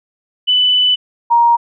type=tone pair in turn; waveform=sine; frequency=2992 / 940.1 Hz; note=F#7 / A#5; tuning=+19 / +14 cents; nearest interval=octave + minor sixth; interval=2005 cents; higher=first; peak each=-9 / -7 dBFS; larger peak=second; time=0.47-0.96 / 1.3-1.57 s; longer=first; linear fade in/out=20 ms; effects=none